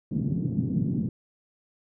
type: band-pass noise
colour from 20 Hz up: pink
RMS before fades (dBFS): -27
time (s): 0.11-1.09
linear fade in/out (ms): 5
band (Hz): 130 to 240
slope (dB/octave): 24
effects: none